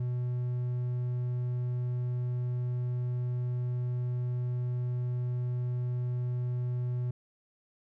triangle tone, 123.47 Hz, B2, in tune, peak -27 dBFS, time 0-7.11 s, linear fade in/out 5 ms, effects none

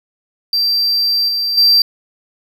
triangle tone with level steps, 4700 Hz, D8, 1 cent sharp, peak -11 / -14 / -6 dBFS, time 0.53-1.82 s, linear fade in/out 2 ms, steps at 1.28 / 1.57 s, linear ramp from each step 10 ms, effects none

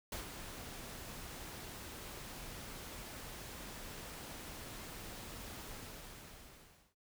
pink noise with ADSR envelope, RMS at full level -41 dBFS, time 0.12-6.95 s, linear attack 4 ms, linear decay 120 ms, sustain -7 dB, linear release 1300 ms, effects none

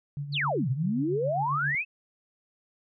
sine tone with tremolo, 143.3 Hz, D3, 42 cents flat, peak -29 dBFS, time 0.17-1.75 s, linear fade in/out 0 ms, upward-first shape sine, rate 7.5 Hz, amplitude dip 60%
sine exponential two-way sweep, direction down then up, 4800 to 116.54 to 2689 Hz, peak -25 dBFS, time 0.32-1.85 s, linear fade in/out 50 ms, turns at 0.69 s
effects none

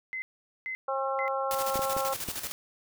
sine tone bursts, 2053 Hz, C7, 33 cents flat, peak -32 dBFS, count 3, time 0.13-1.28 s, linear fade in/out 0 ms, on 90 ms, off 440 ms
harmonic tone, 269.1 Hz, C4, 49 cents sharp, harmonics 2 / 3 / 4 / 5, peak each -31 / -33 / -34 / -35 dBFS, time 0.88-2.14 s, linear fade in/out 5 ms
white noise with tremolo, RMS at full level -34 dBFS, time 1.51-2.52 s, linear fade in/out 0 ms, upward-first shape square, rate 13 Hz, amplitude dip 60%
clicks, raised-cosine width 2 ms, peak -23 dBFS, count 4, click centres 1.757 / 1.793 / 1.966 / 2.287 s
effects none

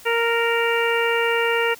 harmonic tone, 464.8 Hz, A#4, 5 cents flat, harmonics 1 / 2 / 3 / 4 / 5 / 6, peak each -21 / -26 / -26 / -26 / -27 / -27 dBFS, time 0.05-1.75 s, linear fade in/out 20 ms, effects white hiss -45 dBFS RMS until 1.79 s

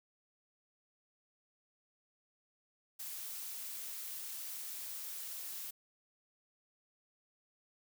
blue noise, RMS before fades -44 dBFS, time 2.99-5.71 s, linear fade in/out 10 ms, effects none

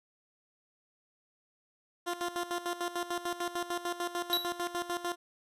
15% pulse tone with tremolo, 349.2 Hz, F4, in tune, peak -25 dBFS, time 2.06-5.16 s, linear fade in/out 20 ms, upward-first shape square, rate 6.7 Hz, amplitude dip 75%
square tone with exponential decay, 3908 Hz, B7, 19 cents flat, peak -24 dBFS, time 4.33-4.58 s, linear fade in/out 0 ms, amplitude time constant 54 ms
effects resampled to 32000 Hz

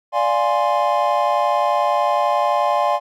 triangle chord, D half-diminished seventh, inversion none, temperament equal, 587.3 / 698.5 / 830.6 / 1046.5 Hz, D5 / F5 / Ab5 / C6, 0 / 0 / 0 / 0 cents, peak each -19 dBFS, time 0.12-3 s, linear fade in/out 50 ms, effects none

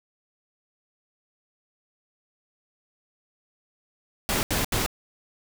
pink noise bursts, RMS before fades -25 dBFS, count 3, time 4.29-4.862 s, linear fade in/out 0 ms, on 140 ms, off 76 ms, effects none

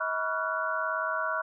sine tone cluster, 638 / 977 / 1129 / 1382 / 1480 Hz, D#5 / B5 / C#6 / F6 / F#6, +43 / -19 / +31 / -19 / 0 cents, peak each -34 / -36 / -34 / -33 / -33 dBFS, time 0-1.42 s, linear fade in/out 10 ms, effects none

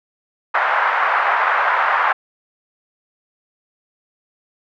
white band-pass noise, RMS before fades -17 dBFS, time 0.54-2.13 s, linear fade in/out 10 ms, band 740 to 1600 Hz, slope 24 dB/octave, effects none

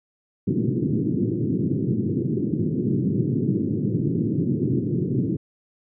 pink band-pass noise, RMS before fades -23 dBFS, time 0.47-5.37 s, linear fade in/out 10 ms, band 110 to 380 Hz, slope 48 dB/octave, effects none

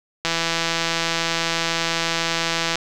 click train, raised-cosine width 0.2 ms, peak -4 dBFS, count 417, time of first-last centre 0.25-2.756 s, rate 166 Hz, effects none

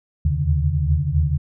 sine tone cluster, 76 / 79.1 / 83.4 / 137 / 148.9 Hz, D#2 / D#2 / E2 / C#3 / D3, -40 / +29 / +21 / -20 / +24 cents, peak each -23 dBFS, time 0.25-1.38 s, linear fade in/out 5 ms, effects none

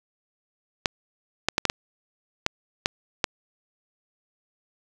clicks, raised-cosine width 0.2 ms, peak -3 dBFS, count 8, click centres 0.858 / 1.486 / 1.581 / 1.653 / 1.699 / 2.464 / 2.859 / 3.242 s, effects 7-bit

